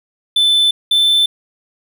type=tone pair in turn; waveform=triangle; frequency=3520 / 3533 Hz; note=A7 / A7; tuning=0 / +6 cents; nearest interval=unison; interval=6 cents; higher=second; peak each=-8 dBFS; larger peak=neither; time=0.36-0.71 / 0.91-1.26 s; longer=neither; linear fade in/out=5 ms; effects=none